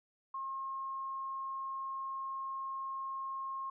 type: tone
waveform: sine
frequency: 1074 Hz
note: C6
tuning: 45 cents sharp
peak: -37 dBFS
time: 0.34-3.7 s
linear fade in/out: 5 ms
effects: none